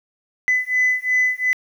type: beating tone pair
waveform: sine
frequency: 2006 / 2008.8 Hz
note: B6 / B6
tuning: +26 / +29 cents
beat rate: 2.8 Hz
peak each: -18 dBFS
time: 0.48-1.53 s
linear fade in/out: 0 ms
effects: tanh soft clip ceiling -11 dBFS + 8-bit